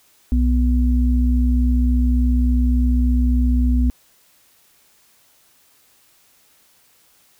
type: tone pair together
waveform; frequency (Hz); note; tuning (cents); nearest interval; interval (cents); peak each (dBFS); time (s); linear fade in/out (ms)
sine; 61.73 / 246.9; B1 / B3; 0 / 0; 2 octaves; 2400; -14 / -20; 0.32-3.9; 0
effects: white hiss -56 dBFS RMS until 7.39 s